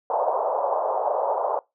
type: band-pass noise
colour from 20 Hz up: pink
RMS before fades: -24 dBFS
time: 0.1-1.59 s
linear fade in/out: 2 ms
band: 500 to 1000 Hz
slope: 48 dB/octave
effects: noise-tail reverb RT60 0.2 s tail -22 dB re dry